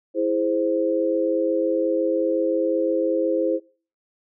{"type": "chord", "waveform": "sine", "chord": "E augmented", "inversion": "none", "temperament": "equal", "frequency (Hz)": [329.6, 415.3, 523.3], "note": ["E4", "G#4", "B#4"], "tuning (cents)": [0, 0, 0], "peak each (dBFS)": [-23, -26, -22], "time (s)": [0.14, 3.6], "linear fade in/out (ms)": 50, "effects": ["noise-tail reverb RT60 0.4 s tail -23 dB re dry"]}